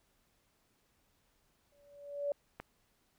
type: tone with exponential growth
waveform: sine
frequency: 573 Hz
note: D5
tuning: 43 cents flat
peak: -29 dBFS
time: 1.72-2.32 s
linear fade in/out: 2 ms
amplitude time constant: 130 ms
type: click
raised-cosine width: 0.5 ms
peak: -27 dBFS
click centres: 2.6 s
effects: pink hiss -74 dBFS RMS until 3.18 s